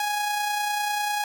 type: tone with amplitude modulation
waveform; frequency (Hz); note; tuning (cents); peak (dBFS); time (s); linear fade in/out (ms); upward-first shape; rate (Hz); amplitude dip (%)
sawtooth; 830.6; G#5; 0; -19; 0-1.24; 2; sine; 30; 30
effects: none